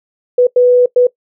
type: tone bursts at uneven times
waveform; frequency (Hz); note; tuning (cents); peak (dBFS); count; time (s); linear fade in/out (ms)
sine; 493.9; B4; 0; -5; 3; 0.38-0.47 / 0.56-0.86 / 0.96-1.07; 5
effects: noise-tail reverb RT60 0.1 s tail -21 dB re dry